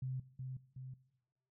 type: tone with echo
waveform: sine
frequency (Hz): 130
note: C3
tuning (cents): -11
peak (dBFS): -37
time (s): 0.02-0.2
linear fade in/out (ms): 5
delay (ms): 370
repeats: 2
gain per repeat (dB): -4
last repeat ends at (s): 0.94
effects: noise-tail reverb RT60 1.0 s tail -19 dB re dry